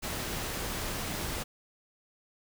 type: noise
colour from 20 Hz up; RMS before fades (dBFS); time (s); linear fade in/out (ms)
pink; -35; 0.02-1.44; 20
effects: none